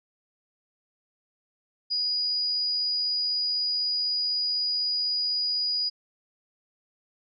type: tone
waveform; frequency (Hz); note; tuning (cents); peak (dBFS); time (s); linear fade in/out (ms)
sine; 4908; D#8; -25; -24; 1.9-5.9; 20
effects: none